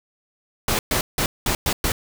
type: noise bursts at uneven times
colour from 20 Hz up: pink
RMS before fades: -21 dBFS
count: 6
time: 0.68-0.79 / 0.91-1.01 / 1.18-1.26 / 1.46-1.55 / 1.66-1.73 / 1.84-1.92 s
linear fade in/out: 2 ms
effects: none